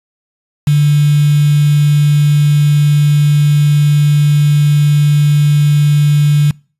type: tone with quantisation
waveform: sine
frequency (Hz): 146.83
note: D3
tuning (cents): 0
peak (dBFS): -6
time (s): 0.67-6.51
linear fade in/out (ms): 5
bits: 4
effects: noise-tail reverb RT60 0.4 s tail -26 dB re dry + resampled to 32000 Hz